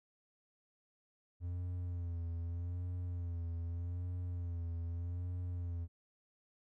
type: tone with vibrato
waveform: triangle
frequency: 86.7 Hz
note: F2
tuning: 12 cents flat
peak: -35 dBFS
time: 1.4-5.88 s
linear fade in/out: 50 ms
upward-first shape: sine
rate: 0.82 Hz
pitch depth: 51 cents each way
effects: none